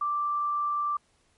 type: tone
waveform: sine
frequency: 1174.7 Hz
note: D6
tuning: in tune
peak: -25 dBFS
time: 0.01-0.97 s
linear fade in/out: 5 ms
effects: pink hiss -67 dBFS RMS until 1.37 s + MP3 48 kbps